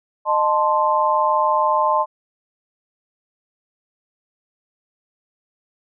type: chord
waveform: sine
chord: A diminished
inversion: second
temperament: equal with one note detuned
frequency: 614.4 / 880 / 1046.5 Hz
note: Eb5 / A5 / C6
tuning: -22 / 0 / 0 cents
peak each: -21 / -19 / -18 dBFS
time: 0.25-2.06 s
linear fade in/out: 50 ms
effects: none